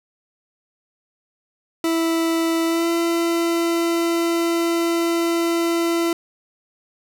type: tone with pitch glide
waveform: 40% pulse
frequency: 329.6 to 336.9 Hz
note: E4 to E4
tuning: 0 to +38 cents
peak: -17 dBFS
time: 1.84-6.13 s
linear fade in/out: 2 ms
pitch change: +38 cents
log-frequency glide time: 2.66-2.89 s
effects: none